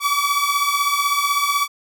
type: beating tone pair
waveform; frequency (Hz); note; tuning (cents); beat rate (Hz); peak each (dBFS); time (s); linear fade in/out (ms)
sawtooth; 1136 / 1152; C#6 / D6; +42 / -34; 16; -17 / -16; 0-1.68; 50
effects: none